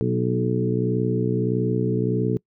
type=harmonic tone with a mistuned harmonic; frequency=61.6 Hz; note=B1; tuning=4 cents flat; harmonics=2 / 3 / 4 / 5 / 6 / 7; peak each=-24 / -26 / -29 / -29 / -29 / -26 dBFS; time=0.01-2.37 s; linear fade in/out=0 ms; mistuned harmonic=4; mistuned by=-28 cents; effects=noise-tail reverb RT60 0.1 s tail -25 dB re dry